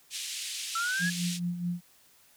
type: band-pass noise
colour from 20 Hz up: pink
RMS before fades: -37 dBFS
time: 0.1-1.4 s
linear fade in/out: 50 ms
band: 2700 to 10000 Hz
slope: 24 dB/octave
type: linear sweep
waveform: sine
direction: up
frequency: 1326 to 1700 Hz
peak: -28 dBFS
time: 0.75-1.1 s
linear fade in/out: 5 ms
type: tone with tremolo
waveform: sine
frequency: 175.3 Hz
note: F3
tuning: 7 cents sharp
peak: -27 dBFS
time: 0.99-1.81 s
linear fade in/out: 50 ms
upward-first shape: sine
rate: 4.7 Hz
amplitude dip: 60%
effects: white hiss -61 dBFS RMS until 2.36 s